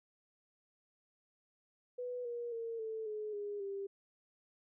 sine tone with pitch steps, 493.9 / 476 / 458.7 / 442.1 / 426 / 410.5 / 395.6 Hz, B4 / A#4 / A#4 / A4 / G#4 / G#4 / G4, 0 / +36 / -28 / +8 / +44 / -20 / +16 cents, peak -38 dBFS, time 1.98-3.87 s, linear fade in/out 10 ms, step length 270 ms, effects none

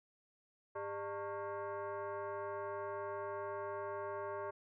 sine tone with frequency modulation, 100.3 Hz, G2, 40 cents sharp, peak -39 dBFS, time 0.75-4.51 s, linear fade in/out 10 ms, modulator 502 Hz, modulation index 2.2, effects none

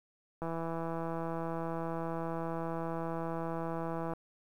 click train, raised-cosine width 1 ms, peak -24 dBFS, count 614, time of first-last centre 0.42-4.135 s, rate 165 Hz, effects 10-bit

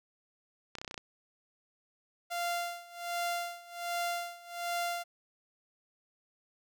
clicks, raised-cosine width 0.2 ms, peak -23 dBFS, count 8, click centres 0.753 / 0.785 / 0.815 / 0.847 / 0.878 / 0.911 / 0.943 / 0.978 s
sawtooth tone with tremolo, 694 Hz, F5, 11 cents flat, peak -27 dBFS, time 2.3-5.04 s, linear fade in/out 20 ms, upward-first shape sine, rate 1.3 Hz, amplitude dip 90%
effects none

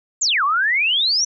sine exponential two-way sweep, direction down then up, 7750 to 1078 to 6010 Hz, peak -15 dBFS, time 0.21-1.25 s, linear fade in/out 10 ms, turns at 0.44 s, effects none

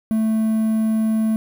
triangle tone with quantisation, 220 Hz, A3, in tune, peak -14 dBFS, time 0.11-1.36 s, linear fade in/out 0 ms, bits 7, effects none

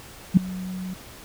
sine tone with ADSR envelope, 185 Hz, F#3, in tune, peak -7 dBFS, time 0.34-0.94 s, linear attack 31 ms, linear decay 4 ms, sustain -22 dB, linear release 5 ms, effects pink hiss -44 dBFS RMS until 1.24 s

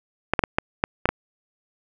clicks, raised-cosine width 0.5 ms, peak -3 dBFS, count 7, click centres 0.336 / 0.392 / 0.438 / 0.585 / 0.839 / 1.056 / 1.09 s, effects none

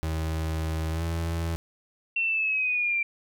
35% pulse tone with pitch glide, 79.8 to 83.04 Hz, D#2 to E2, +44 to +13 cents, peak -25 dBFS, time 0.03-1.56 s, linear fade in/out 0 ms, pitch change +69 cents, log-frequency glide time 0.91-1.03 s
sine linear sweep, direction down, 2720 to 2349 Hz, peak -23 dBFS, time 2.16-3.03 s, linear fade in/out 5 ms
effects none

